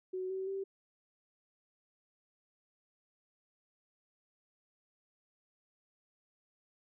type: tone with pitch steps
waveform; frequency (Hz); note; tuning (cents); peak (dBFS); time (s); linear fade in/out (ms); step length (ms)
sine; 371.8 / 380.3 / 388.9; F#4 / F#4 / G4; +8 / +48 / -14; -35; 0.13-0.64; 10; 170
effects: none